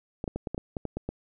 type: clicks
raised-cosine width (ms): 2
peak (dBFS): -18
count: 10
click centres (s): 0.241 / 0.278 / 0.36 / 0.472 / 0.546 / 0.579 / 0.768 / 0.853 / 0.97 / 1.09
effects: none